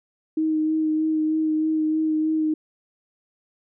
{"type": "tone with vibrato", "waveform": "sine", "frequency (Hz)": 312.9, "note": "D#4", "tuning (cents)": 10, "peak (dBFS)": -19, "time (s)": [0.37, 2.54], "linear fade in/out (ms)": 5, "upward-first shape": "sine", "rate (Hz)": 3.2, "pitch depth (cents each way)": 16, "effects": []}